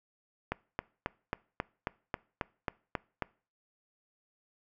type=click train; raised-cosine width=0.5 ms; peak=-16 dBFS; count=11; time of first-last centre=0.52-3.223 s; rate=3.7 Hz; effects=noise-tail reverb RT60 0.4 s tail -23 dB re dry